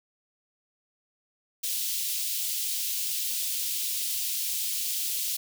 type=high-pass noise; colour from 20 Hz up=white; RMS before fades=-30 dBFS; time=1.63-5.37 s; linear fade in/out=10 ms; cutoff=2900 Hz; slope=24 dB/octave; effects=none